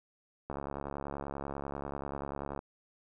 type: click train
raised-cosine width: 1 ms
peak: -24 dBFS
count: 148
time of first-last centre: 0.5-2.591 s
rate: 70.3 Hz
effects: none